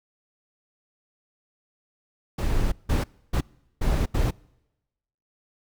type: noise bursts at uneven times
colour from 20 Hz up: brown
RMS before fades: -22 dBFS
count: 5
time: 2.38-2.72 / 2.89-3.04 / 3.33-3.41 / 3.81-4.06 / 4.14-4.31 s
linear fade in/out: 10 ms
effects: noise-tail reverb RT60 1.0 s tail -26 dB re dry